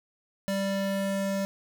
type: tone pair together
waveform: square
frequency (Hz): 196 / 587.9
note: G3 / D5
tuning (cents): 0 / +2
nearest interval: octave + perfect fifth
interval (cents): 1902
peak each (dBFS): -29 / -35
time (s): 0.48-1.45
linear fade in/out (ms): 0
effects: none